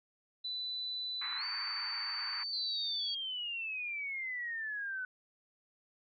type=tone with pitch glide; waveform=sine; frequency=3989 to 4556 Hz; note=B7 to C#8; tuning=+17 to +47 cents; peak=-36 dBFS; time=0.44-3.15 s; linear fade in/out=10 ms; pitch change=+230 cents; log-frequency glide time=1.37-1.44 s
type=band-pass noise; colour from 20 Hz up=white; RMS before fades=-44 dBFS; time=1.21-2.44 s; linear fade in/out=10 ms; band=940 to 2300 Hz; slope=48 dB/octave
type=exponential sweep; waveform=sine; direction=down; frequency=4186 to 1491 Hz; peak=-36 dBFS; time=2.53-5.05 s; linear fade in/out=2 ms
effects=none